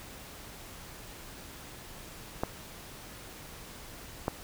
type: clicks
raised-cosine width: 1 ms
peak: -14 dBFS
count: 2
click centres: 2.435 / 4.281 s
effects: pink hiss -47 dBFS RMS until 4.43 s